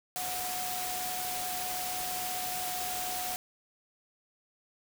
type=tone in noise; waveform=sine; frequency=731 Hz; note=F#5; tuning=21 cents flat; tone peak=-37 dBFS; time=0.16-3.36 s; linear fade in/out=0 ms; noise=white; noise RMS=-36 dBFS; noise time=0.16-3.36 s; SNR=-4 dB; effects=none